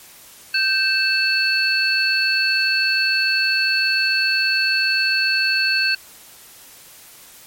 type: tone cluster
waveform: sine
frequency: 1558 / 2640 / 4413 Hz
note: G6 / E7 / C#8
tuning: -11 / +2 / -9 cents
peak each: -20 dBFS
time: 0.54-5.95 s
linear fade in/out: 5 ms
effects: white hiss -44 dBFS RMS until 7.46 s + MP3 64 kbps